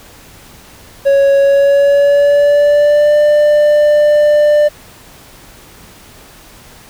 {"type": "tone with pitch glide", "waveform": "triangle", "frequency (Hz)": [554.4, 594.2], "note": ["C#5", "D5"], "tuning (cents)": [0, 20], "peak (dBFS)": -4, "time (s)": [1.05, 4.69], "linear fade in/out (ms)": 20, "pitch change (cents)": 120, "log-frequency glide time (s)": [1.39, 3.15], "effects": ["pink hiss -39 dBFS RMS until 6.89 s"]}